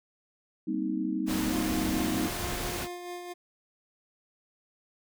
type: chord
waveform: sine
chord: C minor seventh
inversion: second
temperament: just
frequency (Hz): 196.22 / 235.5 / 261.6 / 314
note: G3 / Bb3 / C4 / Eb4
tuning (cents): +2 / +18 / 0 / +16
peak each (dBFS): -34 / -35 / -34 / -31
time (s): 0.67-2.28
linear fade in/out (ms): 10
type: noise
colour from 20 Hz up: pink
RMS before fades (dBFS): -34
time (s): 1.26-2.88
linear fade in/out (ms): 50
type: tone with tremolo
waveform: 25% pulse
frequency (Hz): 353.6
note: F4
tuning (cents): +22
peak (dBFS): -32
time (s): 1.51-3.34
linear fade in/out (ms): 20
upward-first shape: sine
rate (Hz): 4.5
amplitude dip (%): 40
effects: none